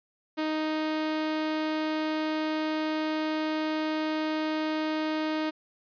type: tone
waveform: sawtooth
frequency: 311.1 Hz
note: D#4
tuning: in tune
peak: -23 dBFS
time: 0.37-5.51 s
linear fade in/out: 20 ms
effects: resampled to 11025 Hz